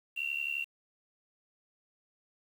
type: tone with amplitude modulation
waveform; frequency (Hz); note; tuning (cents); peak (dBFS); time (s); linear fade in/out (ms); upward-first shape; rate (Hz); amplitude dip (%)
sine; 2742; F7; -32; -28; 0.16-0.65; 20; sine; 71.6; 85
effects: 9-bit